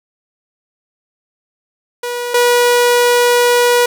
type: tone pair in turn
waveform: sawtooth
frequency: 484.8 / 484.8 Hz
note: B4 / B4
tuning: -32 / -32 cents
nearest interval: unison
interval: 0 cents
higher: neither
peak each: -15 / -5 dBFS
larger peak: second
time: 2.03-2.34 / 2.34-3.86 s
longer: second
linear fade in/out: 5 ms
effects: none